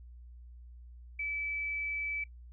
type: tone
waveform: sine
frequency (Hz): 2305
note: D7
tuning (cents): -33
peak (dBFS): -33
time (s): 1.19-2.24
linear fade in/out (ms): 5
effects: noise-tail reverb RT60 0.1 s tail -20 dB re dry + added 60 Hz sine -48 dBFS peak until 2.52 s